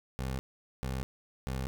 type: tone bursts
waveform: 20% pulse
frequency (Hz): 65.41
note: C2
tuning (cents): 0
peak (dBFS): -28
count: 3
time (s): 0.19-1.67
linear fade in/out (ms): 0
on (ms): 200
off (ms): 440
effects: none